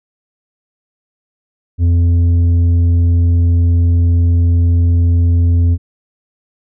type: tone with tanh clipping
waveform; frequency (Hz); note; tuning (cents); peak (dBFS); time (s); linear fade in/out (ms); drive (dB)
sine; 85.8; F2; -30; -9; 1.78-5.78; 50; 6
effects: none